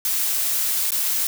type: noise with dropouts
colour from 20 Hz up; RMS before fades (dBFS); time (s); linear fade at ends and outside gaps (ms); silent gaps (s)
blue; -22; 0.05-1.27; 1; 0.906-0.919
effects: none